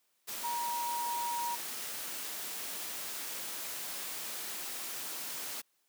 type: tone in noise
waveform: sine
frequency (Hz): 949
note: A#5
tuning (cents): +31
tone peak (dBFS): -33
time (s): 0.43-1.56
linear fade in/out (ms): 20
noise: white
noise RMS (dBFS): -40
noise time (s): 0.27-5.62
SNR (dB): +4
effects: white hiss -75 dBFS RMS until 5.88 s + high-pass 200 Hz 12 dB/octave